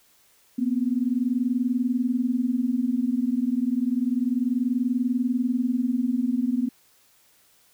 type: tone pair together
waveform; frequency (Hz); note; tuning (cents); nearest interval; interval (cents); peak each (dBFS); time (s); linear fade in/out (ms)
sine; 238.2 / 258.5; A#3 / C4; +38 / -21; minor second; 141; -24; 0.58-6.69; 10
effects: white hiss -60 dBFS RMS until 7.73 s